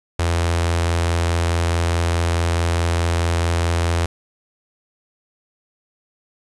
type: tone with notch filter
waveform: sawtooth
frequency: 84.7 Hz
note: E2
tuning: 48 cents sharp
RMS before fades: -19 dBFS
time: 0.19-4.06 s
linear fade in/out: 5 ms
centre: 200 Hz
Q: 0.87
effects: resampled to 24000 Hz + 7-bit